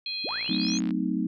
harmonic tone, 830.6 Hz, G#5, in tune, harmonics 3 / 4 / 5, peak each -37 / -38 / -31 dBFS, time 0.06-0.78 s, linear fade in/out 2 ms
sine linear sweep, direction up, 174.61 to 6740 Hz, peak -33 dBFS, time 0.24-0.8 s, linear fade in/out 5 ms
click train, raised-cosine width 0.3 ms, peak -26 dBFS, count 37, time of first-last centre 0.29-0.907 s, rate 58.3 Hz
sine chord, F# diminished seventh, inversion none, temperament equal with one note detuned, 185 / 220 / 256.8 / 311.1 Hz, F#3 / A3 / C4 / Eb4, 0 / 0 / -32 / 0 cents, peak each -30 dBFS, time 0.49-1.27 s, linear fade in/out 5 ms
effects none

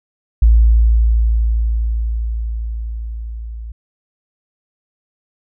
sine tone with level ramp, 56.2 Hz, A1, 37 cents sharp, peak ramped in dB -5 to -26 dBFS, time 0.42-3.72 s, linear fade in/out 5 ms, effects none

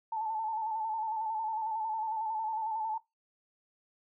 sine tone with vibrato, 880 Hz, A5, in tune, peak -31 dBFS, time 0.12-2.98 s, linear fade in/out 5 ms, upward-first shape square, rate 11 Hz, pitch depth 39 cents each way, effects noise-tail reverb RT60 0.2 s tail -19 dB re dry

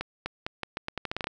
accelerating click train, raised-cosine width 0.3 ms, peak -15 dBFS, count 13, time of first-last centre 0.01-1.271 s, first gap 250 ms, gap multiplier 0.82, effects none

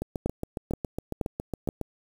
two click trains, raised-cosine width 2 ms, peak -13 / -17 dBFS, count 4 / 14, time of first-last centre 0.26-1.689 / 0.02-1.813 s, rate 2.1 / 7.25 Hz, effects 7-bit

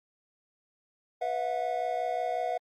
triangle chord, B suspended fourth, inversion none, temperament equal with one note detuned, 493.9 / 659.3 / 724.8 Hz, B4 / E5 / F#5, 0 / 0 / -36 cents, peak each -34 / -31 / -29 dBFS, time 1.21-2.58 s, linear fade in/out 10 ms, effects Opus 48 kbps

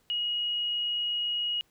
sine tone, 2893 Hz, F#7, 40 cents flat, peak -27 dBFS, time 0.1-1.61 s, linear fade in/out 0 ms, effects pink hiss -68 dBFS RMS until 1.7 s

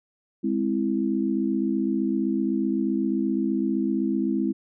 sine chord, Ab augmented, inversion none, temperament equal with one note detuned, 206.2 / 261.6 / 329.6 Hz, Ab3 / C4 / E4, -12 / 0 / 0 cents, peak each -26 dBFS, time 0.43-4.53 s, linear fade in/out 20 ms, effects none

